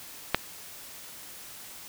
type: click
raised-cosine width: 0.3 ms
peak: -4 dBFS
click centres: 0.346 s
effects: white hiss -45 dBFS RMS until 1.88 s